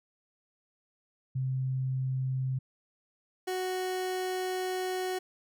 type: tone pair in turn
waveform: sine / 30% pulse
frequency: 130.81 / 370 Hz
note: C3 / F#4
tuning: 0 / 0 cents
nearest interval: octave + tritone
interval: 1800 cents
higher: second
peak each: -28 dBFS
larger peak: neither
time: 1.35-2.59 / 3.47-5.19 s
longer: second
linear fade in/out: 10 ms
effects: none